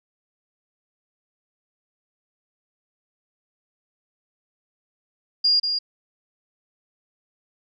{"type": "tone with echo", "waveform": "sine", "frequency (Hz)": 4827, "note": "D8", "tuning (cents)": 47, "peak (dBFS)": -15, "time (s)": [5.44, 5.6], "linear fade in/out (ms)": 10, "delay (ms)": 190, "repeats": 1, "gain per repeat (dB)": -6, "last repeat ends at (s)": 5.79, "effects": []}